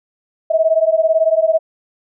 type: beating tone pair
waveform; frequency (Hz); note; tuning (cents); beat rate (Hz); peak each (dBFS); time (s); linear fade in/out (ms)
sine; 635 / 653; D#5 / E5; +35 / -17; 18; -14; 0.5-1.59; 10
effects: none